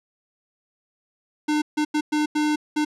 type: tone bursts at uneven times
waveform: square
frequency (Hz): 301.6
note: D4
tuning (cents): +46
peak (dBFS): -20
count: 6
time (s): 1.48-1.62 / 1.77-1.85 / 1.94-2.01 / 2.12-2.26 / 2.35-2.56 / 2.76-2.85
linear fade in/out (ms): 10
effects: low-pass 8000 Hz 12 dB/octave